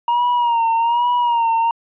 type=tone with vibrato; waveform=triangle; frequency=942 Hz; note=A#5; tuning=18 cents sharp; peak=-12 dBFS; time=0.08-1.71 s; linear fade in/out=2 ms; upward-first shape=sine; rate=1.2 Hz; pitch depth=60 cents each way; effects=resampled to 8000 Hz